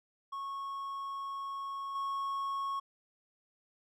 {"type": "tone with level steps", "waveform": "triangle", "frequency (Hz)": 1100, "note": "C#6", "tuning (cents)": -14, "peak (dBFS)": [-35, -31], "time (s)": [0.32, 2.8], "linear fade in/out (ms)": 10, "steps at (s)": 1.95, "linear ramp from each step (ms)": 5, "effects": []}